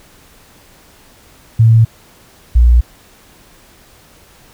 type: tone pair in turn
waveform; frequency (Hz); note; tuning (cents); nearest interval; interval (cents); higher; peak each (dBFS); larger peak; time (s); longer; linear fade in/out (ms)
sine; 113.1 / 59.46; A2 / A#1; +48 / +35; major seventh; 1113; first; -4; neither; 1.59-1.85 / 2.55-2.81; neither; 10
effects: pink hiss -45 dBFS RMS until 4.53 s